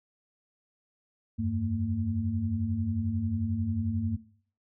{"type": "tone cluster", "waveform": "sine", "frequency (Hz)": [87, 98.2, 226.6], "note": ["F2", "G2", "A#3"], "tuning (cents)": [-6, 4, -49], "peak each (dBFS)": [-35, -30, -29], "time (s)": [1.38, 4.17], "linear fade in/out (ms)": 20, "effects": ["noise-tail reverb RT60 0.5 s tail -17 dB re dry"]}